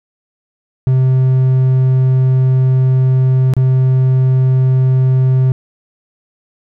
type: tone with dropouts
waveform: triangle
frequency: 130 Hz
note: C3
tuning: 11 cents flat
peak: -6 dBFS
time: 0.87-5.52 s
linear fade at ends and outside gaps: 0 ms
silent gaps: 3.537-3.566 s
effects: none